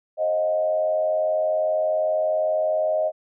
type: tone with frequency modulation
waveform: sine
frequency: 625 Hz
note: D#5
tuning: 8 cents sharp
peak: -19 dBFS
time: 0.17-3.12 s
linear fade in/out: 50 ms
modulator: 92.5 Hz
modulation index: 0.59
effects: none